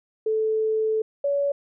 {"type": "tone pair in turn", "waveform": "sine", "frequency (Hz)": [437.5, 566.1], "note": ["A4", "C#5"], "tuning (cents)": [-10, 36], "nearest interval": "major third", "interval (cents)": 446, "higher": "second", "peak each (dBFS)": -20, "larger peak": "neither", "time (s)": [[0.26, 1.02], [1.24, 1.52]], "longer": "first", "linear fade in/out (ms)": 5, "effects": []}